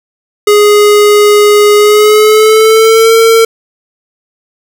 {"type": "tone with pitch glide", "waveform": "square", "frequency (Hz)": [415.3, 452.9], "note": ["G#4", "A#4"], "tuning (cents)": [0, -50], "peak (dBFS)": -3, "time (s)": [0.47, 3.45], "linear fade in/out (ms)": 5, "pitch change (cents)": 150, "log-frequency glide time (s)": [1.76, 3.12], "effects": []}